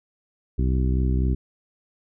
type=harmonic tone; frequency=64 Hz; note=C2; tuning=38 cents flat; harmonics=1 / 2 / 3 / 4 / 5 / 6; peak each=-20 / -26 / -30 / -32 / -34 / -36 dBFS; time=0.58-1.35 s; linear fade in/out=10 ms; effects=none